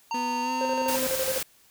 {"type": "harmonic tone", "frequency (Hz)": 919, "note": "A#5", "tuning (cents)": -25, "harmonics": [1, 3, 5, 7], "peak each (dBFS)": [-27, -37, -41, -44], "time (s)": [0.11, 0.96], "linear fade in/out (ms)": 2}
{"type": "tone with pitch glide", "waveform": "35% pulse", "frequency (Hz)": [246.9, 255.9], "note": ["B3", "C4"], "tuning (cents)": [0, -38], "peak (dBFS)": -30, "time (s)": [0.14, 1.07], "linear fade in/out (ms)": 5, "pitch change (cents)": 62, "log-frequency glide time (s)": [0.42, 0.51]}
{"type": "tone with tremolo", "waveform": "triangle", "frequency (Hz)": 523.3, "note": "C5", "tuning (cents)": 0, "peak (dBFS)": -23, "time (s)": [0.61, 1.38], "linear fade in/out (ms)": 2, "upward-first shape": "square", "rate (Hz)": 12, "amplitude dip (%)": 65}
{"type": "noise", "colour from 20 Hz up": "white", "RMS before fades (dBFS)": -30, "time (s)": [0.88, 1.43], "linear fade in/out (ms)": 5}
{"effects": ["white hiss -59 dBFS RMS until 1.7 s"]}